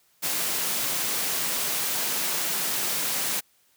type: high-pass noise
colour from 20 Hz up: white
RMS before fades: -27 dBFS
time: 0.22-3.41 s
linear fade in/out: 20 ms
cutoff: 120 Hz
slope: 96 dB/octave
effects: white hiss -64 dBFS RMS until 3.76 s + high-pass 60 Hz 12 dB/octave